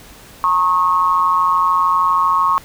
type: tone with amplitude modulation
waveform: sine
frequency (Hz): 1092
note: C#6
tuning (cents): -26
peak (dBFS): -8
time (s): 0.44-2.58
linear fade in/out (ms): 0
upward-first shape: sine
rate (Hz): 173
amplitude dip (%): 80
effects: pink hiss -41 dBFS RMS until 2.64 s